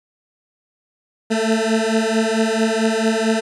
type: beating tone pair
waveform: 20% pulse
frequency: 220 / 224.5 Hz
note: A3 / A3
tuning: 0 / +35 cents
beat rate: 4.5 Hz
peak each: -14 dBFS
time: 1.3-3.41 s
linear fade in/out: 20 ms
effects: resampled to 22050 Hz